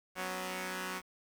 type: chord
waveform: 5% pulse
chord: F# suspended fourth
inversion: none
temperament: equal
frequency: 185 / 246.9 / 277.2 Hz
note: F#3 / B3 / C#4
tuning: 0 / 0 / 0 cents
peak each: -27 / -33 / -33 dBFS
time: 0.15-1.02 s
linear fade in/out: 50 ms
effects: 10-bit